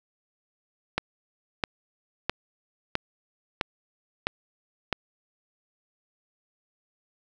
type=click train; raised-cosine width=0.3 ms; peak=-8 dBFS; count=7; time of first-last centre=0.98-4.927 s; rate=1.52 Hz; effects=none